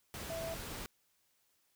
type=tone in noise; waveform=sine; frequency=658 Hz; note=E5; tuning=3 cents flat; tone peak=-39 dBFS; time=0.3-0.54 s; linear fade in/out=0 ms; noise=pink; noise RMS=-44 dBFS; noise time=0.14-0.86 s; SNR=+2 dB; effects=white hiss -75 dBFS RMS until 1.75 s